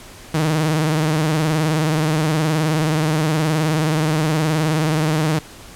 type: tone with vibrato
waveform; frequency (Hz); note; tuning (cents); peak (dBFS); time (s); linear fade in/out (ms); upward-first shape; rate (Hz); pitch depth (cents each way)
sawtooth; 155.56; D#3; 0; -12; 0.34-5.39; 5; triangle; 19; 94
effects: pink hiss -40 dBFS RMS until 5.75 s + low-pass 12000 Hz 12 dB/octave